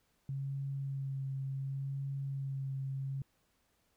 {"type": "tone with vibrato", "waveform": "sine", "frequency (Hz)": 136.4, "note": "C#3", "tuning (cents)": -28, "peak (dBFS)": -35, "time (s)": [0.29, 3.22], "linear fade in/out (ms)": 2, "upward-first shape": "sine", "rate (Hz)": 0.69, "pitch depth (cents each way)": 18, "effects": ["pink hiss -75 dBFS RMS until 3.96 s"]}